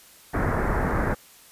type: low-pass noise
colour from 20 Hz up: pink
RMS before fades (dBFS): -24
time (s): 0.33-1.15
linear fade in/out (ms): 20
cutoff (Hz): 1900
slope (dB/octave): 48
effects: white hiss -51 dBFS RMS until 1.51 s + resampled to 32000 Hz